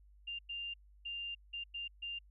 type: tone bursts at uneven times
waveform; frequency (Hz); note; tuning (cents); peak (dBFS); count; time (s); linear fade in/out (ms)
sine; 2794; F7; 0; -39; 6; 0.27-0.39 / 0.49-0.74 / 1.05-1.35 / 1.53-1.64 / 1.74-1.88 / 2.02-2.19; 10
effects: added 50 Hz sine -59 dBFS peak until 2.3 s